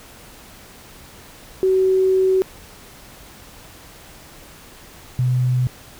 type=tone pair in turn; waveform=sine; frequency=377.5 / 125.98 Hz; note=F#4 / B2; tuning=+35 / +35 cents; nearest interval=octave + perfect fifth; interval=1900 cents; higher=first; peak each=-13 / -15 dBFS; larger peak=first; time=1.63-2.42 / 5.19-5.67 s; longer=first; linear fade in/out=0 ms; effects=pink hiss -43 dBFS RMS until 5.99 s